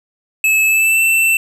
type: tone with pitch glide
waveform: square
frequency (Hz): 2600 to 2675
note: E7 to E7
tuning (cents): -24 to +25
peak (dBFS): -11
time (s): 0.44-1.37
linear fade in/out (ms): 2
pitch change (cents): +49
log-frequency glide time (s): 0.65-1.01
effects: none